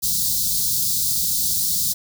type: band-stop noise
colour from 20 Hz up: white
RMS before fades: -21 dBFS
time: 0.02-1.94 s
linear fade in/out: 20 ms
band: 210 to 3900 Hz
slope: 48 dB/octave
effects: none